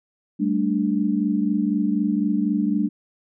sine chord, G suspended second, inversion none, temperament equal, 196 / 220 / 293.7 Hz, G3 / A3 / D4, 0 / 0 / 0 cents, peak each -23 dBFS, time 0.39-2.89 s, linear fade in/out 20 ms, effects none

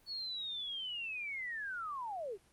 sine linear sweep, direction down, 4435 to 357.4 Hz, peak -38 dBFS, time 0.06-2.38 s, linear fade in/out 50 ms, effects pink hiss -67 dBFS RMS until 2.52 s + Opus 24 kbps

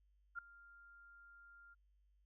sine tone with ADSR envelope, 1396.9 Hz, F6, in tune, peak -39 dBFS, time 0.35-1.75 s, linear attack 36 ms, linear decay 4 ms, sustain -20 dB, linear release 23 ms, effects added 50 Hz sine -70 dBFS peak until 2.25 s

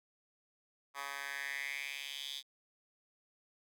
10% pulse tone with high-pass filter sweep, 140 Hz, C#3, 18 cents sharp, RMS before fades -42 dBFS, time 0.94-2.43 s, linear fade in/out 50 ms, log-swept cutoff 1200 to 3700 Hz, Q 4.5, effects none

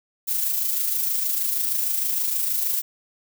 violet noise with amplitude modulation, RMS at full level -22 dBFS, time 0.27-2.82 s, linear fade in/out 20 ms, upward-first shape sine, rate 26.4 Hz, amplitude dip 40%, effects none

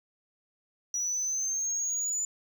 sine exponential sweep, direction up, 5820 to 7040 Hz, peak -26 dBFS, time 0.94-2.25 s, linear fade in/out 2 ms, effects tanh soft clip ceiling -26 dBFS + 10-bit

